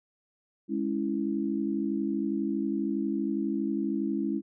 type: chord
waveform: sine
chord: C# minor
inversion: second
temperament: equal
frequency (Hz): 207.7 / 277.2 / 329.6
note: G#3 / C#4 / E4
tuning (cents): 0 / 0 / 0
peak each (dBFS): -31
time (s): 0.68-4.42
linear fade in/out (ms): 50
effects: none

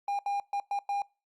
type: tone bursts at uneven times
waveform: triangle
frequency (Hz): 806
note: G5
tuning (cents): +48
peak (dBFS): -26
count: 5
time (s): 0.08-0.19 / 0.26-0.4 / 0.53-0.6 / 0.71-0.79 / 0.89-1.02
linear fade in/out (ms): 2
effects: noise-tail reverb RT60 0.3 s tail -24 dB re dry + Opus 48 kbps

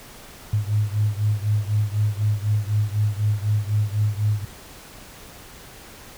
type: beating tone pair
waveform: sine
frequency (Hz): 103.83 / 107.83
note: G#2 / A2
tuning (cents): 0 / -34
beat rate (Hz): 4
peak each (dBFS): -21 / -23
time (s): 0.53-4.45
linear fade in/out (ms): 5
effects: pink hiss -43 dBFS RMS until 6.17 s

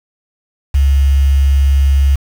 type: tone with quantisation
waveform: sine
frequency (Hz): 69.1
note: C#2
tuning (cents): -5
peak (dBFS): -7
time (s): 0.74-2.16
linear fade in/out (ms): 10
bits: 5
effects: none

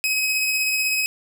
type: tone with tremolo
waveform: sawtooth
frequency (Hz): 2541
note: D#7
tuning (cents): +36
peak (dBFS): -15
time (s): 0.04-1.06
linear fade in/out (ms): 0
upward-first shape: triangle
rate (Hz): 16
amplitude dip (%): 30
effects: none

